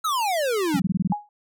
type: exponential sweep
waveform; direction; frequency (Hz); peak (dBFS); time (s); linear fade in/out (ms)
square; down; 1342 to 257.8; -22; 0.04-0.8; 10
type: tone bursts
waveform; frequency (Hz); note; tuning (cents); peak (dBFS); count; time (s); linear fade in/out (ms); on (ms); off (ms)
sine; 186.3; F#3; +12; -18; 8; 0.74-1.126; 5; 29; 22
type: tone with exponential decay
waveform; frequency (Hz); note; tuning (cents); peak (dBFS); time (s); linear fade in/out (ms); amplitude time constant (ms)
sine; 830.6; G#5; 0; -19; 1.12-1.29; 2; 35
effects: none